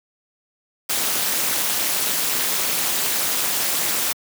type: noise with amplitude modulation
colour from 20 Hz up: white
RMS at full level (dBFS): -18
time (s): 0.89-4.13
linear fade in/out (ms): 10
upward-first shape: sine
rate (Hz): 224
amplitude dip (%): 85
effects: high-pass 150 Hz 12 dB/octave